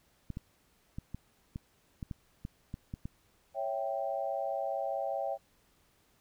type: clicks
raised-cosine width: 5 ms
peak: -26 dBFS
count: 11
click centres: 0.303 / 0.371 / 0.985 / 1.146 / 1.559 / 2.028 / 2.112 / 2.451 / 2.741 / 2.939 / 3.055 s
type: chord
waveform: sine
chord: C# diminished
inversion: none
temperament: equal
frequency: 554.4 / 659.3 / 784 Hz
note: C#5 / E5 / G5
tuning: 0 / 0 / 0 cents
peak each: -36 dBFS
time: 3.54-5.38 s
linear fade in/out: 50 ms
effects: pink hiss -69 dBFS RMS until 6.2 s